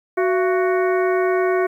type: harmonic tone with a mistuned harmonic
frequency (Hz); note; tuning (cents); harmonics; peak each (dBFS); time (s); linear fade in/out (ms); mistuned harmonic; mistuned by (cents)
370.6; F#4; +3; 1 / 2 / 3 / 4 / 5 / 6; -17 / -23 / -27 / -29 / -31 / -33; 0.17-1.67; 10; 2; -150
effects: 9-bit